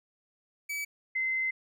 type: tone pair in turn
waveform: 45% pulse / sine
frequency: 2289 / 2063 Hz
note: D7 / C7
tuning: -45 / -25 cents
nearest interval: major second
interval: 180 cents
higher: first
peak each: -32 / -27 dBFS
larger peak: second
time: 0.69-0.85 / 1.15-1.51 s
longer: second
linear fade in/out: 10 ms
effects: none

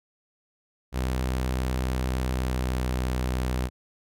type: tone with pitch glide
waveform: sawtooth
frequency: 63.7 to 63.04 Hz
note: C2 to B1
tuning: -46 to +36 cents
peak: -21 dBFS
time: 0.92-3.7 s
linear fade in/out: 50 ms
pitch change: -18 cents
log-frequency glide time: 2.27-2.82 s
effects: none

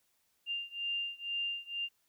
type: beating tone pair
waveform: sine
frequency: 2794 / 2796.1 Hz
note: F7 / F7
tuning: 0 / +1 cents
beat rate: 2.1 Hz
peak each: -37 / -38 dBFS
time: 0.46-1.89 s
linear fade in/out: 50 ms
effects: white hiss -75 dBFS RMS until 2.08 s

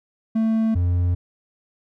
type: tone pair in turn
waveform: triangle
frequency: 222.5 / 88.3 Hz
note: A3 / F2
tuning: +20 / +20 cents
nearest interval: octave + major third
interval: 1600 cents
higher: first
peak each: -15 dBFS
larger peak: neither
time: 0.35-0.75 / 0.75-1.15 s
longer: neither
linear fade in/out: 10 ms
effects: none

